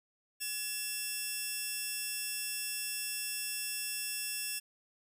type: tone pair together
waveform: 10% pulse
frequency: 1700.9 / 2700 Hz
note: G#6 / E7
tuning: +41 / +41 cents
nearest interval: minor sixth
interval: 800 cents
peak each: -35 / -27 dBFS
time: 0.4-4.6 s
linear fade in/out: 20 ms
effects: none